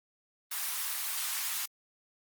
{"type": "high-pass noise", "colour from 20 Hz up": "white", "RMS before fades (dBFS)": -34, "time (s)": [0.51, 1.66], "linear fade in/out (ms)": 10, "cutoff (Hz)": 890, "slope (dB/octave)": 24, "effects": ["Opus 24 kbps"]}